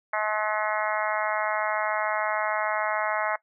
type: harmonic tone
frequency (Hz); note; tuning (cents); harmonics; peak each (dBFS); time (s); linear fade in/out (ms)
213.4; G#3; +47; 3 / 4 / 5 / 6 / 7 / 8 / 9 / 10; -30 / -31 / -32 / -33 / -33 / -34 / -35 / -35; 0.13-3.36; 5
effects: noise-tail reverb RT60 0.1 s tail -19 dB re dry